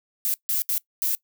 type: noise bursts at uneven times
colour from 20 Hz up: violet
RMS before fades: -24 dBFS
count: 4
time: 0.25-0.34 / 0.49-0.62 / 0.69-0.78 / 1.02-1.15 s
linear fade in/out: 0 ms
effects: noise-tail reverb RT60 0.1 s tail -21 dB re dry